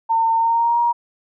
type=tone with pitch glide; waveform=sine; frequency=907 to 946.6 Hz; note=A#5 to A#5; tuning=-48 to +26 cents; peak=-14 dBFS; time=0.09-0.93 s; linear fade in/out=20 ms; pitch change=+74 cents; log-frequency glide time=0.35-0.8 s; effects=none